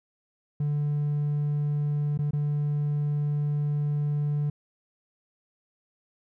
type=tone with dropouts; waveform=triangle; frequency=146.83 Hz; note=D3; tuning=in tune; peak=-21 dBFS; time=0.6-4.5 s; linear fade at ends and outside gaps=5 ms; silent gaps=2.176-2.189 / 2.309-2.332 s; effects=tanh soft clip ceiling -18 dBFS